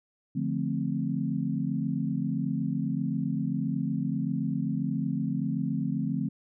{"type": "chord", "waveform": "sine", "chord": "D minor seventh", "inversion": "none", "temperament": "equal", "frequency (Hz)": [146.83, 174.61, 220, 261.6], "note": ["D3", "F3", "A3", "C4"], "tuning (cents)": [0, 0, 0, 0], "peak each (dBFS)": -32, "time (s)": [0.35, 6.29], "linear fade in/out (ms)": 10, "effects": []}